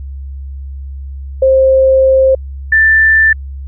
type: tone pair in turn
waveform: sine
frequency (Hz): 529 / 1771.1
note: C5 / A6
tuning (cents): +19 / +11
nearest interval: octave + major sixth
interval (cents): 2092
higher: second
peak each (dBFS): -5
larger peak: neither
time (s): 1.42-2.35 / 2.72-3.33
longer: first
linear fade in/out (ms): 5
effects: added 68 Hz sine -22 dBFS peak until 3.67 s